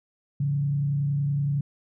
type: tone with frequency modulation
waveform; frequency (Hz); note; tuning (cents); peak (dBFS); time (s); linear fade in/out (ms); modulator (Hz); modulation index
sine; 142.2; C#3; +45; -22; 0.4-1.61; 5; 30.7; 0.38
effects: none